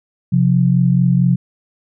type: tone pair together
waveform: sine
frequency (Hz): 132.6 / 177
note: C3 / F3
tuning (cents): +23 / +23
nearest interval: perfect fourth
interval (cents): 500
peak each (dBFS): -13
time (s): 0.32-1.36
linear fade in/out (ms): 10
effects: none